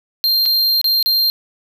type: tone with dropouts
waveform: square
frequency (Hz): 4184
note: C8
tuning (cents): -1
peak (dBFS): -13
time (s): 0.24-1.3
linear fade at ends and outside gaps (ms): 0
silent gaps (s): 0.455-0.46 / 0.814-0.843 / 1.027-1.06
effects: none